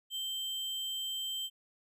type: tone with sample-and-hold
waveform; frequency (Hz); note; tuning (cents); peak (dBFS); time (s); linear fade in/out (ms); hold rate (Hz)
sine; 3130; G7; -3; -34; 0.1-1.5; 50; 11025
effects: resampled to 32000 Hz